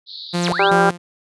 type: band-pass noise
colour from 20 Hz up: pink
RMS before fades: -34 dBFS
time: 0.06-0.71 s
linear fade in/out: 50 ms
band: 3700 to 4500 Hz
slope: 96 dB/octave
type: tone with tremolo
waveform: sawtooth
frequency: 174.61 Hz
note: F3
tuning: in tune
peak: -14 dBFS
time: 0.33-0.98 s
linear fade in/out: 20 ms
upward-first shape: square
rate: 2.6 Hz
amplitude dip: 80%
type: linear two-way sweep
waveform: sine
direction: down then up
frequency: 9400 to 349.2 to 4102 Hz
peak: -21 dBFS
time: 0.41-0.72 s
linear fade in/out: 50 ms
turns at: 0.49 s
type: harmonic tone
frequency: 197.4 Hz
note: G3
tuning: 12 cents sharp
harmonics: 2 / 3 / 4 / 5 / 6 / 7 / 8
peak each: -18 / -22 / -17 / -23 / -25 / -21 / -21 dBFS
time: 0.59-0.9 s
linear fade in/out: 5 ms
effects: resampled to 24000 Hz